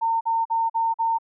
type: tone bursts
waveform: sine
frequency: 910 Hz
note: A#5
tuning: 42 cents flat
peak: -19 dBFS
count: 5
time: 0.01-1.186 s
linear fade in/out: 20 ms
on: 200 ms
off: 44 ms
effects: none